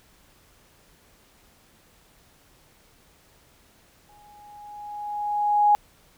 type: tone with exponential growth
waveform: sine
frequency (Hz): 830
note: G#5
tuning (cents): -1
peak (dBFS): -13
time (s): 4.09-5.75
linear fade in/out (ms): 0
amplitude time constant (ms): 360
effects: pink hiss -58 dBFS RMS until 6.17 s